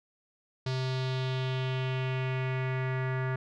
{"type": "tone with low-pass filter sweep", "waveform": "square", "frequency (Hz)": 130, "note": "C3", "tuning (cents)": -11, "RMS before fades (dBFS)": -31, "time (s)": [0.66, 3.36], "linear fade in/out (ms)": 5, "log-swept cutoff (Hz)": [4600, 1700], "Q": 2.7, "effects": []}